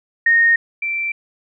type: tone pair in turn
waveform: sine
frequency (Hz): 1851 / 2344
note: A#6 / D7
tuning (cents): -13 / -4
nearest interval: major third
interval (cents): 409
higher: second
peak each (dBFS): -10 / -19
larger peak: first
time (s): 0.26-0.56 / 0.82-1.12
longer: neither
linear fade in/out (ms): 5
effects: none